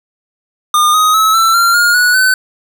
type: tone with pitch steps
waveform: square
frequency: 1214 / 1253.2 / 1293.6 / 1335.4 / 1378.5 / 1423 / 1468.9 / 1516.3 Hz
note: D#6 / D#6 / E6 / E6 / F6 / F6 / F#6 / F#6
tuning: -43 / +12 / -33 / +22 / -23 / +32 / -13 / +42 cents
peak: -8 dBFS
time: 0.74-2.34 s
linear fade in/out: 2 ms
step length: 200 ms
effects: none